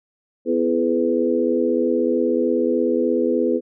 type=harmonic tone with a mistuned harmonic; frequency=83.3 Hz; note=E2; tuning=19 cents sharp; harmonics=3 / 4 / 5 / 6; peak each=-22 / -22 / -22 / -22 dBFS; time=0.45-3.61 s; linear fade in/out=50 ms; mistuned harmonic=5; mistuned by=+28 cents; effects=none

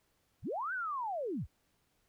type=linear two-way sweep; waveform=sine; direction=up then down; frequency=32.16 to 1568 to 32.89 Hz; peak=-34 dBFS; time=0.42-1.47 s; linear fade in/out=50 ms; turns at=0.73 s; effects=pink hiss -75 dBFS RMS until 2.08 s

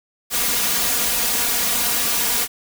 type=noise with comb filter; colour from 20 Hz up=white; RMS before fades=-20 dBFS; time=0.3-2.48 s; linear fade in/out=50 ms; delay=4.2 ms; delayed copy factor=+0.95; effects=none

